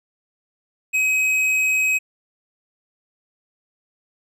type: tone with tanh clipping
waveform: sine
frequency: 2536 Hz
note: D#7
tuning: 32 cents sharp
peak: -18 dBFS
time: 0.93-1.99 s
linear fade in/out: 20 ms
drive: 10 dB
effects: none